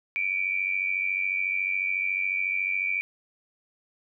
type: tone pair together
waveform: sine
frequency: 2298 / 2392 Hz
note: D7 / D7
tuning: -38 / +31 cents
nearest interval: minor second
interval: 69 cents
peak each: -27 / -28 dBFS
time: 0.16-3.01 s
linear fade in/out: 0 ms
effects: none